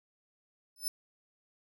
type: tone with exponential growth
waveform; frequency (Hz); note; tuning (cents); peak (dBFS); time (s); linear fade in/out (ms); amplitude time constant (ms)
15% pulse; 5274; E8; 0; -21; 0.76-0.88; 2; 26
effects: none